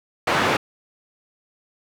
white band-pass noise, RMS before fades -20 dBFS, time 0.27-0.57 s, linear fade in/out 5 ms, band 130 to 1700 Hz, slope 12 dB/octave, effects none

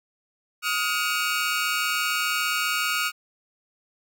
25% pulse tone cluster, 1258 / 1423 / 2273 / 2716 Hz, D#6 / F6 / C#7 / F7, +19 / +32 / +43 / -49 cents, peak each -24 / -23 / -27 / -30 dBFS, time 0.62-3.12 s, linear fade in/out 50 ms, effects none

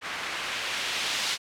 blue noise with low-pass filter sweep, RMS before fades -31 dBFS, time 0.01-1.38 s, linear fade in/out 50 ms, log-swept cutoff 1800 to 3900 Hz, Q 1, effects none

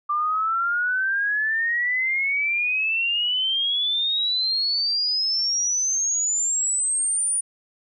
sine exponential sweep, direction up, 1178 to 9600 Hz, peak -20 dBFS, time 0.09-7.41 s, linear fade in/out 10 ms, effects none

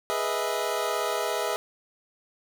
25% pulse chord, E major seventh, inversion first, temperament equal with one note detuned, 415.3 / 490.2 / 622.3 / 659.3 Hz, G#4 / B4 / D#5 / E5, 0 / -13 / 0 / 0 cents, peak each -28 dBFS, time 0.1-1.56 s, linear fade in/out 0 ms, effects none

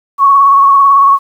sine tone with vibrato, 1108.7 Hz, C#6, in tune, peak -3 dBFS, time 0.18-1.19 s, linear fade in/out 50 ms, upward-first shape triangle, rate 18 Hz, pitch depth 39 cents each way, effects 7-bit

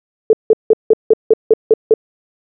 sine tone bursts, 440 Hz, A4, in tune, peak -4 dBFS, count 9, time 0.3-1.939 s, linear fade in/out 2 ms, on 31 ms, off 170 ms, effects none

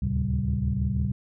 sine tone cluster, 71.3 / 77.4 / 112.3 / 133.6 / 193.8 Hz, C#2 / D#2 / A2 / C3 / G3, +49 / -9 / +36 / +36 / -20 cents, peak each -29 dBFS, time 0.02-1.12 s, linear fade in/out 5 ms, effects tanh soft clip ceiling -14 dBFS

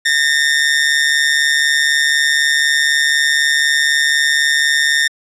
sawtooth tone with amplitude modulation, 1822 Hz, A#6, 40 cents flat, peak -5 dBFS, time 0.05-5.08 s, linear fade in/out 10 ms, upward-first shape sine, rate 144 Hz, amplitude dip 65%, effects low-pass 9000 Hz 12 dB/octave

